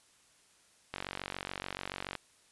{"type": "click train", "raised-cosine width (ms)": 0.3, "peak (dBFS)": -20, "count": 58, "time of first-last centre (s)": [0.94, 2.153], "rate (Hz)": 47, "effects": ["white hiss -65 dBFS RMS until 2.51 s", "resampled to 24000 Hz"]}